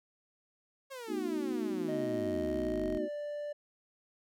sawtooth exponential sweep, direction down, 554.4 to 39.43 Hz, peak -38 dBFS, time 0.9-2.99 s, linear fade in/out 20 ms
sine chord, B dominant seventh, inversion third, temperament equal, 220 / 246.9 / 311.1 / 370 Hz, A3 / B3 / D#4 / F#4, 0 / 0 / 0 / 0 cents, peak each -42 / -40 / -36 / -36 dBFS, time 1.07-3.09 s, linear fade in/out 50 ms
triangle tone with pitch glide, 622.3 to 588.1 Hz, D#5 to D5, 0 to +2 cents, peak -34 dBFS, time 1.88-3.53 s, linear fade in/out 10 ms, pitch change -98 cents, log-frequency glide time 2.95-3.04 s
effects none

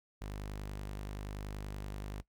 sawtooth tone, 50.5 Hz, G#1, 48 cents flat, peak -36 dBFS, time 0.21-2.22 s, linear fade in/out 10 ms, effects noise-tail reverb RT60 0.1 s tail -18 dB re dry

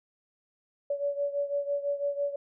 sine beating tone pair, 568 / 574 Hz, C#5 / D5, +42 / -40 cents, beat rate 6 Hz, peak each -29 / -33 dBFS, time 0.9-2.36 s, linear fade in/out 5 ms, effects none

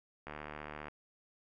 click train, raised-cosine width 0.5 ms, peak -28 dBFS, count 47, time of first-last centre 0.27-0.883 s, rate 75 Hz, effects none

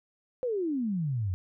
sine exponential sweep, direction down, 523.3 to 86.5 Hz, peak -27 dBFS, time 0.43-1.34 s, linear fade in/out 0 ms, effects none

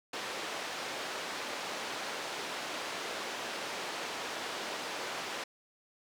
pink band-pass noise, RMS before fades -39 dBFS, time 0.13-5.44 s, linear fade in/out 5 ms, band 440 to 5300 Hz, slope 12 dB/octave, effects none

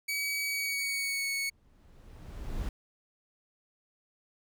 sawtooth tone with pitch glide, 2272 to 2216 Hz, C#7 to C#7, +42 to -1 cents, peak -27 dBFS, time 0.08-1.5 s, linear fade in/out 10 ms, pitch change -43 cents, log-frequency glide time 0.44-1.26 s
brown noise with exponential growth, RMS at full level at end -33 dBFS, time 1.26-2.69 s, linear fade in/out 2 ms, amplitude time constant 310 ms
effects none

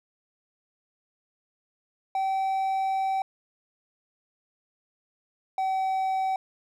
triangle tone pair in turn, 770 / 762.9 Hz, G5 / G5, -31 / -47 cents, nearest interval unison, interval 16 cents, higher first, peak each -22 dBFS, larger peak neither, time 2.15-3.22 / 5.58-6.36 s, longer first, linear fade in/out 2 ms, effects none

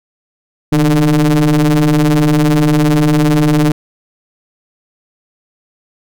square ring-modulated tone, 73.42 Hz, D2, in tune, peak -6 dBFS, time 0.72-3.72 s, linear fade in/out 5 ms, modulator 229 Hz, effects none

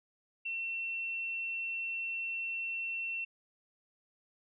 sine tone, 2705 Hz, E7, 44 cents sharp, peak -34 dBFS, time 0.45-3.25 s, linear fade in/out 10 ms, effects none

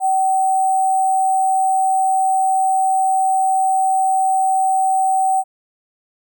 sine tone with sample-and-hold, 763 Hz, G5, 47 cents flat, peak -13 dBFS, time 0-5.44 s, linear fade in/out 50 ms, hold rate 8820 Hz, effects none

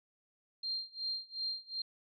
sine tone with tremolo, 4186 Hz, C8, in tune, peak -33 dBFS, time 0.63-1.82 s, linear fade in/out 5 ms, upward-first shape sine, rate 2.7 Hz, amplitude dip 95%, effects none

